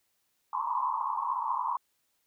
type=band-pass noise; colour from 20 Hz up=pink; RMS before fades=-31 dBFS; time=0.53-1.77 s; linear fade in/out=2 ms; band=900 to 1100 Hz; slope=96 dB/octave; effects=white hiss -75 dBFS RMS until 2.26 s

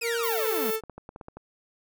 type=exponential sweep; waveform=sawtooth; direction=down; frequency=2637 to 196 Hz; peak=-27 dBFS; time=0.01-0.71 s; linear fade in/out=10 ms
type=tone with pitch glide; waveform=45% pulse; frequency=466.2 to 441.3 Hz; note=A#4 to A4; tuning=0 to +5 cents; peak=-27 dBFS; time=0.01-0.81 s; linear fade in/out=50 ms; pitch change=-95 cents; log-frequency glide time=0.21-0.44 s
type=high-pass noise; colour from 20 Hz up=white; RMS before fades=-33 dBFS; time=0.23-0.76 s; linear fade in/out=5 ms; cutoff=11000 Hz; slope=48 dB/octave
type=clicks; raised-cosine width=1 ms; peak=-27 dBFS; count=8; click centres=0.837 / 0.897 / 0.98 / 1.091 / 1.161 / 1.212 / 1.284 / 1.37 s
effects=none

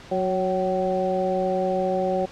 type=harmonic tone with a mistuned harmonic; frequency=185 Hz; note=F#3; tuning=in tune; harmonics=1 / 2 / 3 / 4; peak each=-29 / -27 / -24 / -27 dBFS; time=0.11-2.26 s; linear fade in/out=10 ms; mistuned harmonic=4; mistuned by=+45 cents; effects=pink hiss -44 dBFS RMS until 2.31 s + low-pass 5000 Hz 12 dB/octave

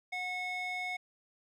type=tone with band-pass filter; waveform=square; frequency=730 Hz; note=F#5; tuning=24 cents flat; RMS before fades=-37 dBFS; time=0.12-0.97 s; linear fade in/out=10 ms; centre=2100 Hz; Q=1.9; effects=none

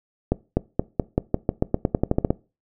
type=accelerating click train; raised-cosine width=2 ms; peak=-5 dBFS; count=16; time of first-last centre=0.32-2.305 s; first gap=250 ms; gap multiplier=0.9; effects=noise-tail reverb RT60 0.3 s tail -21 dB re dry

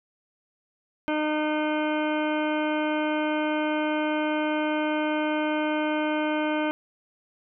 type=harmonic tone with a mistuned harmonic; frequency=305 Hz; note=D#4; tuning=34 cents flat; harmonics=1 / 2 / 3 / 4 / 5 / 7 / 8 / 9 / 10; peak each=-26 / -29 / -32 / -38 / -34 / -38 / -39 / -47 / -41 dBFS; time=1.08-6.71 s; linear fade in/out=0 ms; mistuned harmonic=10; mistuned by=+19 cents; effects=none

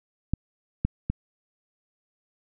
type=clicks; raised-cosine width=5 ms; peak=-11 / -10 / -13 dBFS; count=3; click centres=0.336 / 0.85 / 1.1 s; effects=none

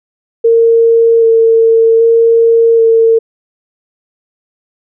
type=tone with vibrato; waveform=sine; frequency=456.3 Hz; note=A#4; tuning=37 cents flat; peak=-4 dBFS; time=0.44-3.19 s; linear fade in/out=10 ms; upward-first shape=square; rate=0.64 Hz; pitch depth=11 cents each way; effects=none

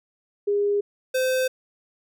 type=tone pair in turn; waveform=sine / square; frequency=407.8 / 516 Hz; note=G#4 / C5; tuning=-32 / -24 cents; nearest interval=major third; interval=408 cents; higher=second; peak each=-19 / -21 dBFS; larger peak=first; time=0.47-0.81 / 1.14-1.48 s; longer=neither; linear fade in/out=10 ms; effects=none

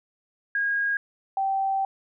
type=tone pair in turn; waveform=sine; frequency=1634 / 777 Hz; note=G#6 / G5; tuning=-29 / -16 cents; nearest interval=octave + minor second; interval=1287 cents; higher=first; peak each=-22 dBFS; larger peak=neither; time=0.55-0.97 / 1.37-1.85 s; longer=second; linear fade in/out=2 ms; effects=none

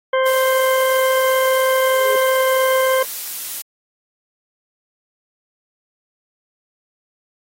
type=harmonic tone; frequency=523.3 Hz; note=C5; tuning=in tune; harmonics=1 / 2 / 3 / 4 / 6; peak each=-15 / -21 / -25 / -27 / -31 dBFS; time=0.13-3.03 s; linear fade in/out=5 ms
type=noise; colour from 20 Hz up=blue; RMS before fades=-27 dBFS; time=0.26-3.62 s; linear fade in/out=5 ms
type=tone with exponential growth; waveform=sine; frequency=422.4 Hz; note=G#4; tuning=29 cents sharp; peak=-19 dBFS; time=1.78-2.16 s; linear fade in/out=2 ms; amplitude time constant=82 ms
effects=AAC 48 kbps

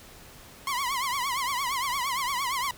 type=tone with vibrato; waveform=sawtooth; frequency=1046.5 Hz; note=C6; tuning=in tune; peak=-23 dBFS; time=0.67-2.71 s; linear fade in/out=2 ms; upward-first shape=triangle; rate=8.7 Hz; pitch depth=170 cents each way; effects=pink hiss -49 dBFS RMS until 2.77 s

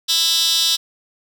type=tone with high-pass filter; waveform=15% pulse; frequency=329.6 Hz; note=E4; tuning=in tune; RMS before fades=-17 dBFS; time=0.08-0.77 s; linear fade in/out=20 ms; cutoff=4100 Hz; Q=6.2; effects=none

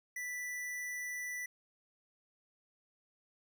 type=tone; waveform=square; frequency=1975.5 Hz; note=B6; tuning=in tune; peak=-39 dBFS; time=0.16-1.46 s; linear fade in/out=5 ms; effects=13-bit

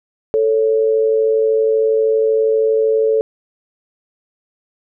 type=tone pair together; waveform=sine; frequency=441.8 / 554.4 Hz; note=A4 / C#5; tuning=+7 / 0 cents; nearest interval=major third; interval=393 cents; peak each=-12 / -20 dBFS; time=0.34-3.21 s; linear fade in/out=0 ms; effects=none

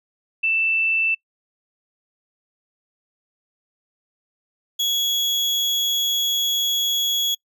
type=tone pair in turn; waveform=sine / 35% pulse; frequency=2658 / 3349 Hz; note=E7 / G#7; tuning=+14 / +14 cents; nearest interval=major third; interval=400 cents; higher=second; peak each=-17 dBFS; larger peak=neither; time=0.43-1.15 / 4.79-7.35 s; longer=second; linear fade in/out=10 ms; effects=noise-tail reverb RT60 0.1 s tail -26 dB re dry

